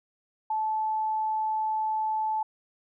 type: tone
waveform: sine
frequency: 870 Hz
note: A5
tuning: 20 cents flat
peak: -25 dBFS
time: 0.5-2.43 s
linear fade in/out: 5 ms
effects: none